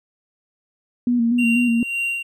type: tone with vibrato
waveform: sine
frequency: 237.6 Hz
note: A#3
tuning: 33 cents sharp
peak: -15 dBFS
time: 1.07-1.83 s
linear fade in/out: 2 ms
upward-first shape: square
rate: 4.1 Hz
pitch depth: 41 cents each way
type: tone with tremolo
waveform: triangle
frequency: 2762 Hz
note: F7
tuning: 20 cents flat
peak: -18 dBFS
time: 1.38-2.23 s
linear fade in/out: 10 ms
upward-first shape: sine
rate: 1.9 Hz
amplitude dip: 70%
effects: none